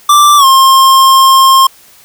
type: tone with pitch glide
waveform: square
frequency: 1174.7 to 1064.8 Hz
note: D6 to C6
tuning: 0 to +30 cents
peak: -3 dBFS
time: 0.09-1.67 s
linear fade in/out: 5 ms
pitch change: -170 cents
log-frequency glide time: 0.37-0.45 s
effects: white hiss -41 dBFS RMS until 2.04 s